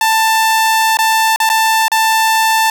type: tone with dropouts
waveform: sawtooth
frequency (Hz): 887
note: A5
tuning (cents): +14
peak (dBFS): -6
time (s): 0.01-2.7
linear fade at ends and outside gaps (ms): 2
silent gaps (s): 0.971-0.988 / 1.361-1.401 / 1.492-1.499 / 1.882-1.917
effects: none